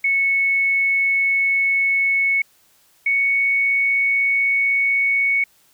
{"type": "tone pair in turn", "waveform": "sine", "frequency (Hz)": [2206, 2221], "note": ["C#7", "C#7"], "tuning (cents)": [-9, 3], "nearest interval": "unison", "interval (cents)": 12, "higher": "second", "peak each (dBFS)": -15, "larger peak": "neither", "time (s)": [[0.04, 2.42], [3.06, 5.44]], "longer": "neither", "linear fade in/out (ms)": 5, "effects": ["white hiss -57 dBFS RMS until 5.73 s"]}